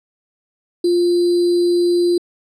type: tone with sample-and-hold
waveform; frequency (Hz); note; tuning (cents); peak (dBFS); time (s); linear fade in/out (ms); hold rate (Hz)
sine; 349.2; F4; 0; -12; 0.84-2.18; 5; 4410
effects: low-pass 8000 Hz 12 dB/octave